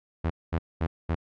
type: tone bursts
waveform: sawtooth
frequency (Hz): 82.4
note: E2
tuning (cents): 0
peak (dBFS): -20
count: 4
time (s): 0.24-1.152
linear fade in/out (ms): 10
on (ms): 63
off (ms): 220
effects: low-pass 2000 Hz 12 dB/octave